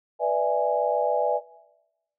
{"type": "chord", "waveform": "sine", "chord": "E dominant seventh", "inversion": "second", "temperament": "equal with one note detuned", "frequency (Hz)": [493.9, 592.4, 659.3, 830.6], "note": ["B4", "D5", "E5", "G#5"], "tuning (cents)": [0, 15, 0, 0], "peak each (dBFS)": -26, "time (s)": [0.19, 1.41], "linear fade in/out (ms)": 50, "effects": ["noise-tail reverb RT60 1.0 s tail -20 dB re dry"]}